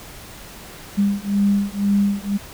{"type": "beating tone pair", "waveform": "sine", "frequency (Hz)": [200.2, 202.2], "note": ["G3", "G#3"], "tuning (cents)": [37, -46], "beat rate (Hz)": 2, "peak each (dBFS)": -19, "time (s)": [0.97, 2.38], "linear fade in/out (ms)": 20, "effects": ["pink hiss -39 dBFS RMS until 2.53 s"]}